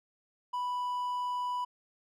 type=tone; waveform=triangle; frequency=987.8 Hz; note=B5; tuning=in tune; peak=-29 dBFS; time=0.53-1.65 s; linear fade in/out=10 ms; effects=none